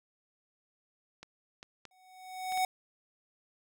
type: clicks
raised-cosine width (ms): 0.2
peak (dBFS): -29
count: 5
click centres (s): 1.23 / 1.629 / 1.853 / 2.522 / 2.575
type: tone with exponential growth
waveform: square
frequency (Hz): 745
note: F#5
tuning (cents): +12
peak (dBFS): -26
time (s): 1.91-2.65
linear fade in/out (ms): 2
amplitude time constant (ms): 160
effects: none